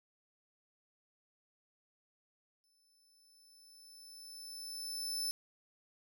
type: tone with exponential growth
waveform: sawtooth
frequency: 5274 Hz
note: E8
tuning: in tune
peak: -31 dBFS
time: 2.64-5.31 s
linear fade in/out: 0 ms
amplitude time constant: 580 ms
effects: none